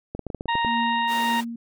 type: clicks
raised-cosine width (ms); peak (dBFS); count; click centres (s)
2; -17; 9; 0.15 / 0.193 / 0.267 / 0.302 / 0.347 / 0.409 / 0.457 / 0.554 / 0.648
type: harmonic tone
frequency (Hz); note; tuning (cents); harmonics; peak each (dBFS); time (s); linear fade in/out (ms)
932.3; A#5; 0; 1 / 2 / 3 / 4; -22 / -28 / -32 / -34; 0.48-1.41; 10
type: tone with tremolo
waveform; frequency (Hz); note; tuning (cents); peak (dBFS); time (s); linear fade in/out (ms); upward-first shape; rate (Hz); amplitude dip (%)
sine; 233.1; A#3; 0; -25; 0.66-1.56; 5; triangle; 1.8; 75
type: high-pass noise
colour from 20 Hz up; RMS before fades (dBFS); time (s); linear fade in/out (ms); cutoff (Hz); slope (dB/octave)
pink; -36; 1.07-1.45; 50; 330; 24
effects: none